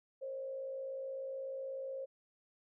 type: tone with frequency modulation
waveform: sine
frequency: 535 Hz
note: C5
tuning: 38 cents sharp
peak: -39 dBFS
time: 0.21-2.06 s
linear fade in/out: 20 ms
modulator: 56.4 Hz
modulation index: 0.46
effects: none

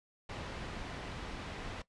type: low-pass noise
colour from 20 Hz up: pink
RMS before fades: -43 dBFS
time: 0.29-1.82 s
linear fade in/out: 5 ms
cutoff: 3500 Hz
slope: 12 dB/octave
effects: noise-tail reverb RT60 0.1 s tail -17 dB re dry + resampled to 24000 Hz

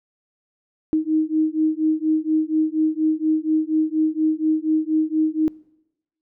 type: beating tone pair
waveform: sine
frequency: 311.1 / 315.3 Hz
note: D#4 / D#4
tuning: 0 / +23 cents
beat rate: 4.2 Hz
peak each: -21 / -20 dBFS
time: 0.93-5.48 s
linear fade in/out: 0 ms
effects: noise-tail reverb RT60 0.9 s tail -23 dB re dry

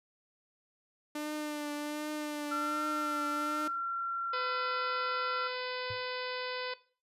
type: tone with vibrato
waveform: sawtooth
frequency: 298.3 Hz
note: D4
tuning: 27 cents sharp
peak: -31 dBFS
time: 1.15-3.68 s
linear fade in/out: 5 ms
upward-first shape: triangle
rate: 1.3 Hz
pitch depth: 31 cents each way
type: tone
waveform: sine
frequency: 1366 Hz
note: F6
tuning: 39 cents flat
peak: -31 dBFS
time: 2.51-5.48 s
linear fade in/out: 10 ms
type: harmonic tone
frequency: 503 Hz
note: B4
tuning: 32 cents sharp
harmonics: 1 / 2 / 3 / 4 / 5 / 6 / 7 / 8 / 9 / 10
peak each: -39 / -42 / -44 / -45 / -46 / -47 / -47 / -48 / -49 / -49 dBFS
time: 4.33-6.74 s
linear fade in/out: 5 ms
type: tone with exponential decay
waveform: sine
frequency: 105 Hz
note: G#2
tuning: 19 cents sharp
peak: -38 dBFS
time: 5.9-6.02 s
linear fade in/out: 5 ms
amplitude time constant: 25 ms
effects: noise-tail reverb RT60 0.4 s tail -18 dB re dry + resampled to 32000 Hz

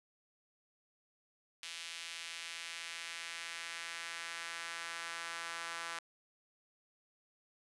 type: tone with high-pass filter sweep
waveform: sawtooth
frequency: 167.7 Hz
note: E3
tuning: 30 cents sharp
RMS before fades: -44 dBFS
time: 1.63-5.99 s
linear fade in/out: 0 ms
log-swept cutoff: 2800 to 1300 Hz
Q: 1.4
effects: resampled to 24000 Hz

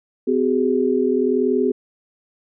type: tone cluster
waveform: sine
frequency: 254.2 / 377.3 / 418.2 Hz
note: C4 / F#4 / G#4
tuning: -50 / +34 / +12 cents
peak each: -20 dBFS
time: 0.27-1.72 s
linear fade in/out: 10 ms
effects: none

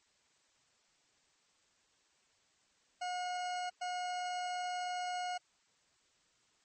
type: tone bursts at uneven times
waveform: 40% pulse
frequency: 722 Hz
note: F#5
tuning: 43 cents flat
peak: -35 dBFS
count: 2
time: 3.01-3.7 / 3.81-5.38 s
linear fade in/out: 10 ms
effects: white hiss -72 dBFS RMS until 6.64 s + MP3 32 kbps

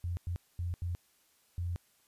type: tone bursts at uneven times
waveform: sine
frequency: 87.31 Hz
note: F2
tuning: in tune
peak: -32 dBFS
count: 5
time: 0.04-0.17 / 0.27-0.36 / 0.59-0.74 / 0.82-0.95 / 1.58-1.76 s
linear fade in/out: 0 ms
effects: white hiss -69 dBFS RMS until 2.07 s + resampled to 32000 Hz

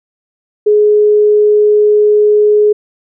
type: tone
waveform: sine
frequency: 419.9 Hz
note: G#4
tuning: 19 cents sharp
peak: -5 dBFS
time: 0.66-2.73 s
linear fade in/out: 10 ms
effects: none

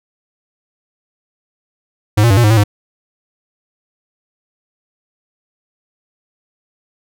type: tone with pitch steps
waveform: square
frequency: 105.3 / 117.9 / 97 / 119.5 / 105.5 / 112.7 / 103.2 Hz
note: G#2 / A#2 / G2 / A#2 / G#2 / A2 / G#2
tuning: +24 / +20 / -18 / +43 / +28 / +42 / -10 cents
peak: -8 dBFS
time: 2.17-2.639 s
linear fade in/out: 10 ms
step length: 67 ms
effects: none

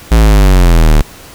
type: exponential sweep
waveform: square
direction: down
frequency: 57.3 to 36.5 Hz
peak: -4 dBFS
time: 0.11-1.02 s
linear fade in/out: 10 ms
effects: pink hiss -34 dBFS RMS until 1.34 s

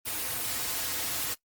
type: noise with comb filter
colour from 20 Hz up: white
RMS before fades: -32 dBFS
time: 0.05-1.35 s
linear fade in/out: 20 ms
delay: 5.1 ms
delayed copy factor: -0.55
effects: noise-tail reverb RT60 0.1 s tail -20 dB re dry + Opus 24 kbps

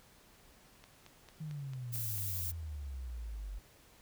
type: click train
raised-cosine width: 0.2 ms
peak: -36 dBFS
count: 7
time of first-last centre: 0.84-2.182 s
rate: 4.47 Hz
type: exponential sweep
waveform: sine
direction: down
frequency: 159.1 to 46.25 Hz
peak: -39 dBFS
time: 1.4-3.59 s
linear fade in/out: 10 ms
type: noise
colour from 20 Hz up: violet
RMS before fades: -39 dBFS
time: 1.92-2.52 s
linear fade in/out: 20 ms
effects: pink hiss -62 dBFS RMS until 4.01 s

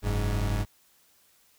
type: tone pair together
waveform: 40% pulse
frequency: 46.25 / 103.83 Hz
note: F#1 / G#2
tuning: 0 / 0 cents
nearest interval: octave + major second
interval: 1400 cents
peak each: -27 dBFS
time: 0.02-0.66 s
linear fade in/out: 50 ms
effects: white hiss -63 dBFS RMS until 1.58 s

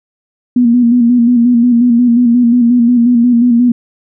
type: tone with vibrato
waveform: sine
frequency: 240 Hz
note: B3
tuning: 49 cents flat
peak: -5 dBFS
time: 0.56-3.72 s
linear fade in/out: 5 ms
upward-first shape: square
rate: 5.6 Hz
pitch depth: 43 cents each way
effects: none

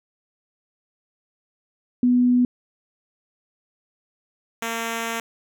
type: tone pair in turn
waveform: sine / 5% pulse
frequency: 246.9 / 228.8 Hz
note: B3 / A#3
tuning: 0 / -32 cents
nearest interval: minor second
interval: 132 cents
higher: first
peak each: -14 dBFS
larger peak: neither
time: 2.03-2.45 / 4.62-5.2 s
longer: second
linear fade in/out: 2 ms
effects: none

